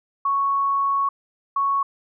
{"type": "tone pair in turn", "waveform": "sine", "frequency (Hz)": [1108.7, 1108.7], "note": ["C#6", "C#6"], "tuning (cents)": [0, 0], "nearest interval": "unison", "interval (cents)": 0, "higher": "neither", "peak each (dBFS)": -18, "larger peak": "neither", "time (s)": [[0.25, 1.09], [1.56, 1.83]], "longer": "first", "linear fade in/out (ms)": 5, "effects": []}